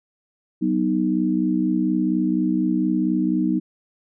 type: chord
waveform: sine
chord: B major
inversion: second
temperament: equal with one note detuned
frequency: 187.91 / 246.9 / 311.1 Hz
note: F#3 / B3 / D#4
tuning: +27 / 0 / 0 cents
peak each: -23 / -23 / -21 dBFS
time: 0.61-3.6 s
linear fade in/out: 20 ms
effects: none